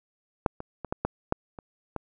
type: clicks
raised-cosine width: 1 ms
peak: -7 / -22 / -20 / -14 / -11 / -9 / -26 / -17 dBFS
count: 8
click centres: 0.462 / 0.604 / 0.847 / 0.925 / 1.05 / 1.324 / 1.588 / 1.963 s
effects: none